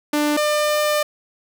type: tone pair in turn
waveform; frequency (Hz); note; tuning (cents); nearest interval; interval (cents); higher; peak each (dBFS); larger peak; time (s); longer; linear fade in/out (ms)
sawtooth; 296.6 / 599.6; D4 / D5; +17 / +36; octave; 1219; second; -13; neither; 0.13-0.37 / 0.37-1.03; second; 5
effects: none